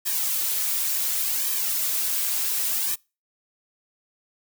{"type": "noise with flanger", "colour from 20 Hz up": "blue", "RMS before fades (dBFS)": -25, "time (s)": [0.05, 2.96], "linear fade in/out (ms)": 20, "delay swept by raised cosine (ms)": [1.4, 4.7], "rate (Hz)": 0.69, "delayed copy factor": -0.95, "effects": ["noise-tail reverb RT60 0.3 s tail -26 dB re dry"]}